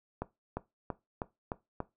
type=accelerating click train; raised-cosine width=1 ms; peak=-20 dBFS; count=6; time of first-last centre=0.22-1.804 s; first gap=350 ms; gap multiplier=0.95; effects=noise-tail reverb RT60 0.2 s tail -17 dB re dry